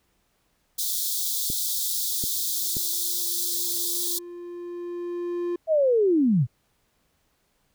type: high-pass noise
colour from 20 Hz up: white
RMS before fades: -27 dBFS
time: 0.78-4.19 s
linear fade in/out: 10 ms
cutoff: 3400 Hz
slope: 96 dB/octave
type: clicks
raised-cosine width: 3 ms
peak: -20 dBFS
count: 3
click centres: 1.501 / 2.239 / 2.768 s
type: tone with exponential growth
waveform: triangle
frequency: 349.2 Hz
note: F4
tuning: in tune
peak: -22 dBFS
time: 1.51-5.56 s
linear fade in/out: 5 ms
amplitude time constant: 880 ms
type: linear sweep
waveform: sine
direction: down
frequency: 659.3 to 105.8 Hz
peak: -17 dBFS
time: 5.67-6.47 s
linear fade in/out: 50 ms
effects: pink hiss -69 dBFS RMS until 7.74 s